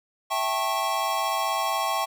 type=chord; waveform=square; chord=A dominant seventh; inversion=second; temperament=equal with one note detuned; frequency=659.3 / 784 / 880 / 1094.7 Hz; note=E5 / G5 / A5 / C#6; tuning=0 / 0 / 0 / -22 cents; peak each=-32 / -30 / -32 / -28 dBFS; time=0.3-2.06 s; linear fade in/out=20 ms; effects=none